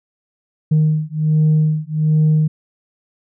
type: beating tone pair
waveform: sine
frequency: 154.1 / 155.4 Hz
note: D#3 / D#3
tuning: -16 / -2 cents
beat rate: 1.3 Hz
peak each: -14 dBFS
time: 0.71-2.48 s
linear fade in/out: 10 ms
effects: tanh soft clip ceiling -8 dBFS